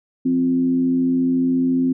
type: tone with frequency modulation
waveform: sine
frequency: 260 Hz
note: C4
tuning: 11 cents flat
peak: -15 dBFS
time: 0.25-1.93 s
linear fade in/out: 10 ms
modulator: 85.8 Hz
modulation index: 0.41
effects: none